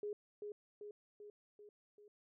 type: tone with echo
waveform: sine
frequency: 415.3 Hz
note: G#4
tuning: in tune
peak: -39 dBFS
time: 0.03-0.13 s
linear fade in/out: 2 ms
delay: 390 ms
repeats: 5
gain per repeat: -4 dB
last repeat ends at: 2.08 s
effects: none